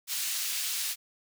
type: high-pass noise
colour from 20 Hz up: pink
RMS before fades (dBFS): -32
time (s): 0.07-0.96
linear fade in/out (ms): 50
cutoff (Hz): 3300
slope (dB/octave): 12
effects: none